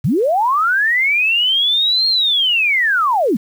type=linear two-way sweep; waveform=sine; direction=up then down; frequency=100 to 4265 to 176 Hz; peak=-12 dBFS; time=0.04-3.37 s; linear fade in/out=10 ms; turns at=2.08 s; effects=7-bit